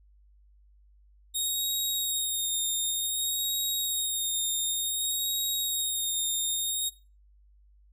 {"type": "tone with vibrato", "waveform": "15% pulse", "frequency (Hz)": 3729, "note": "A#7", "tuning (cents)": 0, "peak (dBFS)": -21, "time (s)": [1.34, 6.9], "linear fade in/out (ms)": 20, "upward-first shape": "sine", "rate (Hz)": 0.55, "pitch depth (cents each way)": 27, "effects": ["noise-tail reverb RT60 0.3 s tail -17 dB re dry", "added 50 Hz sine -56 dBFS peak until 7.92 s"]}